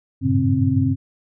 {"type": "tone cluster", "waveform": "sine", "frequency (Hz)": [97.4, 104.3, 116.7, 138, 264.9], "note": ["G2", "G#2", "A#2", "C#3", "C4"], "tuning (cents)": [-11, 8, 2, -7, 22], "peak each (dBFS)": [-21, -25, -23, -22, -19], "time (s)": [0.21, 0.96], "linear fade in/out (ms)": 50, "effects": []}